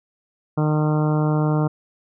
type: harmonic tone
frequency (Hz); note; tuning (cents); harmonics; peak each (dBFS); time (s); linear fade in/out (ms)
152.5; D#3; -34; 1 / 2 / 3 / 4 / 5 / 6 / 7 / 8 / 9; -18 / -24 / -28 / -30 / -32 / -34 / -35 / -36 / -37; 0.57-1.68; 10
effects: none